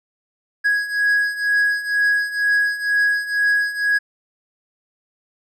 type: beating tone pair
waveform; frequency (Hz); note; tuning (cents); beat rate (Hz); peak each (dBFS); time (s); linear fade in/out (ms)
triangle; 1659 / 1661.1; G#6 / G#6; -2 / 0; 2.1; -20 / -16; 0.64-3.99; 20
effects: none